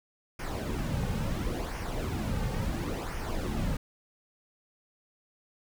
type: noise with flanger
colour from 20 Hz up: brown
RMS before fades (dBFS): -32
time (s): 0.39-3.77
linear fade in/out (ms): 5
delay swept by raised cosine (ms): 0.25 to 3.05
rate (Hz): 0.72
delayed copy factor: -0.6
effects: none